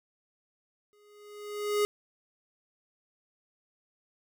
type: tone with exponential growth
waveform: square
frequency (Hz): 415.3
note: G#4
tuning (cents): 0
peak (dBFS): -23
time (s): 0.93-1.85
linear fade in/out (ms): 0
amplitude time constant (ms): 200
effects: none